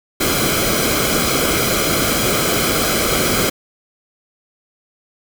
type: noise with comb filter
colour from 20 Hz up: pink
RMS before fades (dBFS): -17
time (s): 0.2-3.5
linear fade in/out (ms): 10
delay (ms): 1.1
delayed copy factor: -0.7
effects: none